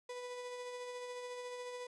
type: tone with tremolo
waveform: 35% pulse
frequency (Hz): 493.9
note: B4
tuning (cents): 0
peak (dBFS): -40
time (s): 0.09-1.87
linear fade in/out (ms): 5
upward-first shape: sine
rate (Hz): 14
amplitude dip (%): 30
effects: resampled to 22050 Hz